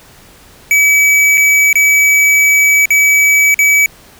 square tone with dropouts, 2286 Hz, D7, 47 cents flat, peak -7 dBFS, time 0.71-3.86 s, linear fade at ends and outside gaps 1 ms, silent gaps 1.374-1.378 / 1.729-1.755 / 2.856-2.905 / 3.543-3.59 s, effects pink hiss -41 dBFS RMS until 4.19 s

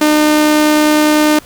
sawtooth tone with amplitude modulation, 303.1 Hz, D#4, 45 cents flat, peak -3 dBFS, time 0.01-1.39 s, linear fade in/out 5 ms, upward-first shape sine, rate 70 Hz, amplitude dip 25%, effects pink hiss -39 dBFS RMS until 1.45 s

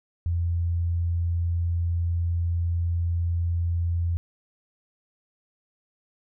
sine tone, 85.4 Hz, F2, 38 cents flat, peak -22 dBFS, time 0.26-4.17 s, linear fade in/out 0 ms, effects none

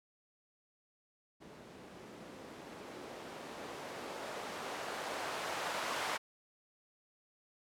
violet noise with low-pass filter sweep, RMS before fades -43 dBFS, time 1.4-6.18 s, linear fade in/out 20 ms, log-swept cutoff 230 to 920 Hz, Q 0.9, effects none

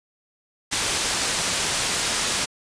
white low-pass noise, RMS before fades -24 dBFS, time 0.71-2.46 s, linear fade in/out 20 ms, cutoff 8700 Hz, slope 12 dB/octave, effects resampled to 22050 Hz

